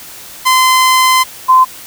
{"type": "tone pair in turn", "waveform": ["sawtooth", "sine"], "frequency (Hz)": [1031, 1031], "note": ["C6", "C6"], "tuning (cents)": [-26, -26], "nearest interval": "unison", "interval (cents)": 0, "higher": "neither", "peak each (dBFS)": -3, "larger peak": "neither", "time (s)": [[0.45, 1.24], [1.48, 1.65]], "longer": "first", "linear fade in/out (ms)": 20, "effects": ["white hiss -32 dBFS RMS until 1.86 s"]}